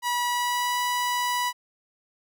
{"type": "tone with pitch glide", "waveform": "sawtooth", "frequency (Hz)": [971, 981.7], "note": ["B5", "B5"], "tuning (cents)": [-30, -11], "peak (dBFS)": -20, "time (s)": [0.02, 1.53], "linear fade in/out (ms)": 50, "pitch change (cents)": 19, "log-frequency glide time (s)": [0.27, 0.8], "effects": []}